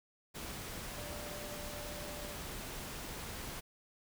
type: tone in noise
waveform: sine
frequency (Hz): 590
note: D5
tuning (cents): +8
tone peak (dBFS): -48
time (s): 0.96-2.35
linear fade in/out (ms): 20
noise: pink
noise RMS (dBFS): -44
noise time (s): 0.34-3.61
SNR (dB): -7
effects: none